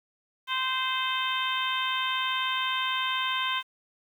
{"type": "harmonic tone", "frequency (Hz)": 519, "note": "C5", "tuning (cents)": -14, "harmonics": [2, 3, 4, 5, 6, 7], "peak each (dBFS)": [-30, -34, -36, -35, -32, -35], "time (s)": [0.47, 3.63], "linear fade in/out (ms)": 50, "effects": ["9-bit"]}